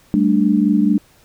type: chord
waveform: sine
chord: G suspended second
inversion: none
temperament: just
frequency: 196 / 220.5 / 294 Hz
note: G3 / A3 / D4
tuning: 0 / +4 / +2 cents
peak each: -16 dBFS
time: 0.14-0.98 s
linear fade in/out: 0 ms
effects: pink hiss -52 dBFS RMS until 1.24 s